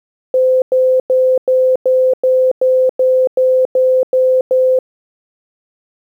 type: tone bursts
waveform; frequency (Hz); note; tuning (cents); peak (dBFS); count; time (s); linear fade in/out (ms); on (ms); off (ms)
sine; 515; C5; -28; -8; 12; 0.34-4.789; 2; 280; 99
effects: 8-bit